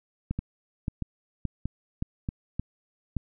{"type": "two click trains", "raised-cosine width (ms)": 5, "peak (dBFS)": [-16, -17], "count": [6, 4], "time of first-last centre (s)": [[0.31, 3.167], [0.39, 2.289]], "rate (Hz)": [1.75, 1.58], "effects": []}